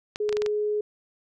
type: clicks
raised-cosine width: 0.2 ms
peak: -15 dBFS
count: 6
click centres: 0.159 / 0.292 / 0.327 / 0.369 / 0.42 / 0.462 s
type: tone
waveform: sine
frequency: 420 Hz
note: G#4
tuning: 19 cents sharp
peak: -23 dBFS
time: 0.2-0.81 s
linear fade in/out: 5 ms
effects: none